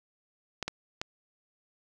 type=clicks; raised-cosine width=0.2 ms; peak=-15 dBFS; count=3; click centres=0.627 / 0.68 / 1.015 s; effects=none